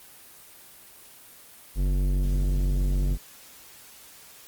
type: tone with tanh clipping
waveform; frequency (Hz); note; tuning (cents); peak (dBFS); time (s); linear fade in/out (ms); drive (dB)
sine; 46.86; F#1; +23; -23; 1.75-3.18; 50; 15
effects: white hiss -49 dBFS RMS until 4.47 s + Opus 24 kbps